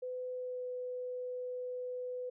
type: tone with pitch glide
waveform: sine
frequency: 504 to 499.7 Hz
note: B4 to B4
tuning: +35 to +20 cents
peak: -37 dBFS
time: 0.02-2.3 s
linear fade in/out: 10 ms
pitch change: -15 cents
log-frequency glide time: 0.32-0.66 s
effects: none